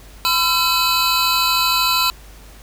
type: tone cluster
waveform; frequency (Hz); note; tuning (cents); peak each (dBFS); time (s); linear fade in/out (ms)
square; 1009 / 1353 / 2556 / 4006 / 4518; B5 / E6 / D#7 / B7 / C#8; +37 / +45 / +46 / +24 / +32; -21 / -23 / -23 / -20 / -25; 0.25-2.1; 0
effects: added 50 Hz sine -40 dBFS peak until 2.62 s + pink hiss -45 dBFS RMS until 2.62 s